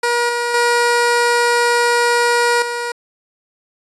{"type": "tone with level steps", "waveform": "15% pulse", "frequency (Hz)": 477.8, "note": "A#4", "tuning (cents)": 43, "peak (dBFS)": [-8, -11, -6, -14], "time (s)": [0.03, 2.92], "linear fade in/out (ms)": 5, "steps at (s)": [0.29, 0.54, 2.62], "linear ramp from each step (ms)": 2, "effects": ["resampled to 24000 Hz"]}